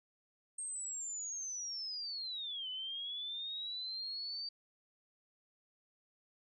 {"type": "linear two-way sweep", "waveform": "sine", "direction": "down then up", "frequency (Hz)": [8520, 2990, 4637], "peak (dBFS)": -39, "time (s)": [0.58, 4.49], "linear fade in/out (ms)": 5, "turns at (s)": 2.69, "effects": []}